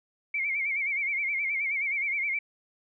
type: tone with vibrato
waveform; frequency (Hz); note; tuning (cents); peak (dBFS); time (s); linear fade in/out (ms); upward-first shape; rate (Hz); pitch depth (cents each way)
sine; 2224; C#7; +5; -26; 0.34-2.39; 5; sine; 9.5; 94
effects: none